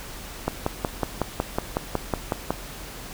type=click train; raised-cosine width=1 ms; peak=-8 dBFS; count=12; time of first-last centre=0.48-2.506 s; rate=5.43 Hz; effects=added 43 Hz sine -42 dBFS peak until 3.13 s + pink hiss -39 dBFS RMS until 3.13 s